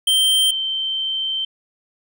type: tone pair in turn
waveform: square / sine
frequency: 3136 / 3113 Hz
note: G7 / G7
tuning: 0 / -13 cents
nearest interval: unison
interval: 13 cents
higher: first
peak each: -14 / -20 dBFS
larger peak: first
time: 0.07-0.51 / 0.51-1.45 s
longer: second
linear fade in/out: 5 ms
effects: none